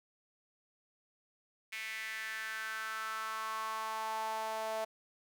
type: tone with high-pass filter sweep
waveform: sawtooth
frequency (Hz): 220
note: A3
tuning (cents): 0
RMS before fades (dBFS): -39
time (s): 1.72-4.85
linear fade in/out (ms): 10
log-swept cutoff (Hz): 2200 to 690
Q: 4.9
effects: none